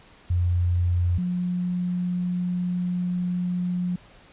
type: tone pair in turn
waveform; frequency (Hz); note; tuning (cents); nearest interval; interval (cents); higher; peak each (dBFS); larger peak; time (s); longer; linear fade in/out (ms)
sine; 88.1 / 178.66; F2 / F3; +16 / +40; octave; 1224; second; -19 / -23; first; 0.3-1.18 / 1.18-3.96; second; 5
effects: pink hiss -52 dBFS RMS until 4.32 s + resampled to 8000 Hz